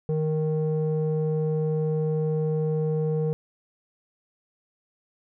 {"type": "tone with low-pass filter", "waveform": "square", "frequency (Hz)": 155.56, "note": "D#3", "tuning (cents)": 0, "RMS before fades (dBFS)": -25, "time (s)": [0.09, 3.33], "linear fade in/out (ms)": 0, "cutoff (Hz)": 460, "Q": 2.6, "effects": []}